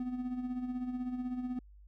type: tone with tremolo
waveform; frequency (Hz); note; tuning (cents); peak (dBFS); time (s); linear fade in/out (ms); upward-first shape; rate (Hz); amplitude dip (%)
triangle; 250; B3; +21; -30; 0-1.59; 2; sine; 16; 55
effects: added 50 Hz sine -53 dBFS peak until 1.87 s